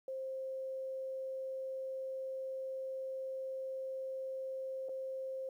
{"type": "tone with dropouts", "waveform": "sine", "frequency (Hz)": 528, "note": "C5", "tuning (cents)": 16, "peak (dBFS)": -38, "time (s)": [0.08, 5.49], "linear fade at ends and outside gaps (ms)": 2, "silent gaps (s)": [4.887, 4.892], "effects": ["12-bit"]}